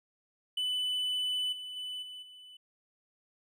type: tone with level steps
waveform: triangle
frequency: 2995 Hz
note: F#7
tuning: 20 cents sharp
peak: -28 / -38 / -35 / -41 / -48 dBFS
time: 0.57-2.57 s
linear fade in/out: 5 ms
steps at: 1.52 / 1.76 / 2.02 / 2.22 s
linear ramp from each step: 10 ms
effects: none